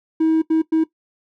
triangle tone bursts at uneven times, 320 Hz, D#4, 49 cents sharp, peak -10 dBFS, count 3, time 0.2-0.42 / 0.5-0.62 / 0.72-0.84 s, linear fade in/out 10 ms, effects noise-tail reverb RT60 0.1 s tail -18 dB re dry + tanh soft clip ceiling -9 dBFS

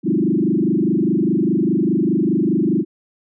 sine tone with frequency modulation, 261.6 Hz, C4, in tune, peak -14 dBFS, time 0.03-2.85 s, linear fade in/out 50 ms, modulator 24.9 Hz, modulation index 3.7, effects none

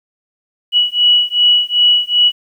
sine beating tone pair, 2932 / 2934.6 Hz, F#7 / F#7, -16 / -15 cents, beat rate 2.6 Hz, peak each -12 dBFS, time 0.72-2.32 s, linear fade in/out 50 ms, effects 8-bit

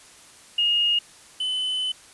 sine / triangle tone pair in turn, 2854 / 3024 Hz, F7 / F#7, +37 / +37 cents, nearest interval minor second, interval 100 cents, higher second, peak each -18 / -22 dBFS, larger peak first, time 0.58-0.99 / 1.4-1.92 s, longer second, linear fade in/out 5 ms, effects white hiss -49 dBFS RMS until 2.13 s + resampled to 24000 Hz

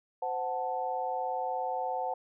sine chord, F# diminished, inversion second, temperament equal with one note detuned, 516.9 / 740 / 880 Hz, C5 / F#5 / A5, -21 / 0 / 0 cents, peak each -36 / -33 / -35 dBFS, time 0.22-2.14 s, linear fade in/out 5 ms, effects none

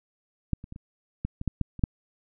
clicks, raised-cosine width 5 ms, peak -12 / -28 / -27 / -29 / -16 / -21 / -13 / -13 / -26 / -8 dBFS, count 10, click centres 0.533 / 0.641 / 0.724 / 0.761 / 1.25 / 1.414 / 1.477 / 1.613 / 1.793 / 1.838 s, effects none

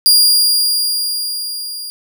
sawtooth tone with level ramp, 4821 Hz, D8, 45 cents sharp, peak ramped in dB -3 to -22 dBFS, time 0.06-1.9 s, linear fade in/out 0 ms, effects none

